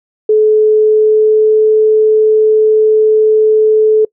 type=tone with pitch glide; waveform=sine; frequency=430 to 433 Hz; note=A4 to A4; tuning=-40 to -28 cents; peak=-5 dBFS; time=0.29-4.05 s; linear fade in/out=5 ms; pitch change=+12 cents; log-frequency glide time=0.77-1.66 s; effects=noise-tail reverb RT60 0.1 s tail -25 dB re dry